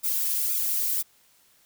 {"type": "noise with flanger", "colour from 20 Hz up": "violet", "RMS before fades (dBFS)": -26, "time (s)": [0.03, 1.03], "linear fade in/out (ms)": 20, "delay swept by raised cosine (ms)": [0.82, 2.32], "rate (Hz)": 2, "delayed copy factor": 1, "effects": ["white hiss -61 dBFS RMS until 1.65 s"]}